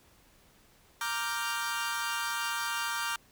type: chord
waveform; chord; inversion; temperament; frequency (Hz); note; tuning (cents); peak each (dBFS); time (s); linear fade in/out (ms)
sawtooth; G minor seventh; first; equal; 932.3 / 1174.7 / 1396.9 / 1568; Bb5 / D6 / F6 / G6; 0 / 0 / 0 / 0; -33; 1.01-3.16; 2
effects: pink hiss -62 dBFS RMS until 3.31 s